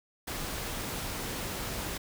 pink noise, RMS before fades -36 dBFS, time 0.27-1.98 s, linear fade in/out 10 ms, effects none

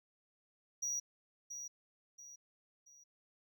triangle tone with echo, 5780 Hz, F#8, 41 cents flat, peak -34 dBFS, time 0.82-1 s, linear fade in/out 10 ms, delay 680 ms, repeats 3, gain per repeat -8 dB, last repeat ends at 3.04 s, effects none

